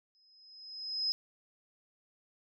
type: tone with exponential growth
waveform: sine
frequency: 5090 Hz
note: D#8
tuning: 39 cents sharp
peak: -27 dBFS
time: 0.15-1.12 s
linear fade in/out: 0 ms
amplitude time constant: 210 ms
effects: none